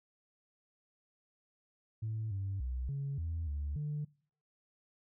sine tone with pitch steps, 109.9 / 97.5 / 63 / 139.3 / 82.3 / 72.5 / 148.6 Hz, A2 / G2 / B1 / C#3 / E2 / D2 / D3, -2 / -9 / +35 / +9 / -2 / -22 / +21 cents, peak -33 dBFS, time 2.02-4.05 s, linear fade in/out 10 ms, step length 290 ms, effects noise-tail reverb RT60 0.5 s tail -24 dB re dry + tanh soft clip ceiling -31 dBFS

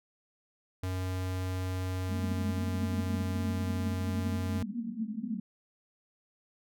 square tone, 92.5 Hz, F#2, in tune, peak -32 dBFS, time 0.83-4.63 s, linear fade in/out 5 ms
white band-pass noise, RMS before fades -36 dBFS, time 2.09-5.4 s, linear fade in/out 5 ms, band 200 to 240 Hz, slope 96 dB/octave
effects none

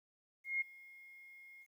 sine tone with ADSR envelope, 2143 Hz, C7, 41 cents sharp, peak -31 dBFS, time 0.44-1.67 s, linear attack 170 ms, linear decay 14 ms, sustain -23 dB, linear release 55 ms, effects 12-bit

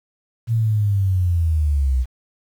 sine linear sweep, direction down, 116.54 to 61 Hz, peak -15 dBFS, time 0.47-2.06 s, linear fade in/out 50 ms, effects 8-bit

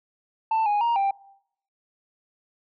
sine tone with pitch steps, 888 / 827 / 938 / 789 Hz, A5 / G#5 / A#5 / G5, +16 / -8 / +11 / +11 cents, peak -17 dBFS, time 0.51-1.11 s, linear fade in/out 5 ms, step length 150 ms, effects noise-tail reverb RT60 0.7 s tail -22 dB re dry + tanh soft clip ceiling -19 dBFS

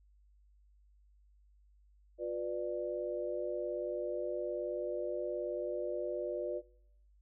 sine chord, B diminished, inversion second, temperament just, 355.6 / 493.9 / 592.7 Hz, F4 / B4 / D5, +31 / 0 / +16 cents, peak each -39 / -39 / -38 dBFS, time 2.18-6.62 s, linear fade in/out 50 ms, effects noise-tail reverb RT60 0.7 s tail -21 dB re dry + added 50 Hz sine -62 dBFS peak until 7.21 s

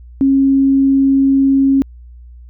sine tone, 271.8 Hz, C#4, 34 cents flat, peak -8 dBFS, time 0.21-1.82 s, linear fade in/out 0 ms, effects added 60 Hz sine -34 dBFS peak until 2.49 s

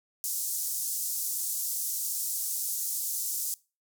white band-pass noise, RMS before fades -32 dBFS, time 0.24-3.54 s, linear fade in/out 0 ms, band 5900 to 16000 Hz, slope 24 dB/octave, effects noise-tail reverb RT60 0.3 s tail -22 dB re dry

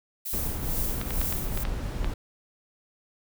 violet noise with tremolo, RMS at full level -30 dBFS, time 0.25-1.64 s, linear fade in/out 10 ms, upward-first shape triangle, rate 2.2 Hz, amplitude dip 75%
brown noise, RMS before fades -30 dBFS, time 0.33-2.14 s, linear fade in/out 5 ms
clicks, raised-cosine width 0.3 ms, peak -17 dBFS, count 7, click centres 1.014 / 1.107 / 1.215 / 1.326 / 1.575 / 1.652 / 2.045 s
effects none

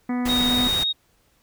harmonic tone, 246.9 Hz, B3, in tune, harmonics 1 / 2 / 3 / 4 / 5 / 6 / 7 / 8 / 9, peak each -22 / -38 / -35 / -39 / -40 / -48 / -44 / -41 / -46 dBFS, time 0.09-0.68 s, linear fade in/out 5 ms
pink noise, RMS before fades -29 dBFS, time 0.25-0.84 s, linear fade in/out 10 ms
sine tone with vibrato, 3739 Hz, A#7, 4 cents sharp, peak -20 dBFS, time 0.28-0.93 s, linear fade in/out 20 ms, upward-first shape sine, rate 8.6 Hz, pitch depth 10 cents each way
effects pink hiss -63 dBFS RMS until 1.42 s

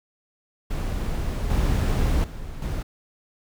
brown noise with level steps, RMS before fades -26 / -21 / -35 / -27 dBFS, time 0.7-2.83 s, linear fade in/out 10 ms, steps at 1.5 / 2.24 / 2.62 s, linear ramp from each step 2 ms, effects none

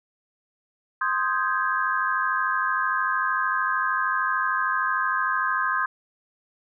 sine chord, Ab major seventh, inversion first, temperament equal, 1046.5 / 1244.5 / 1568 / 1661.2 Hz, C6 / Eb6 / G6 / Ab6, 0 / 0 / 0 / 0 cents, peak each -26 / -27 / -27 / -29 dBFS, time 1.01-5.86 s, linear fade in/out 5 ms, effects none

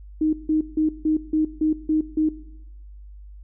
sine tone bursts, 311.1 Hz, D#4, in tune, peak -17 dBFS, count 8, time 0.21-2.29 s, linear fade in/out 5 ms, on 120 ms, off 160 ms, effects noise-tail reverb RT60 1.0 s tail -18 dB re dry + added 50 Hz sine -39 dBFS peak until 3.43 s

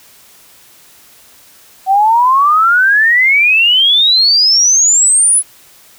sine exponential sweep, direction up, 749 to 10350 Hz, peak -6 dBFS, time 1.86-5.43 s, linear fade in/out 50 ms, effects white hiss -43 dBFS RMS until 5.98 s

